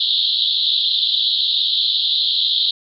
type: band-pass noise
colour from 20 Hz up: pink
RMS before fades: -18 dBFS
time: 0-2.71 s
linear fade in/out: 5 ms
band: 3300 to 4200 Hz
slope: 96 dB/octave
effects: none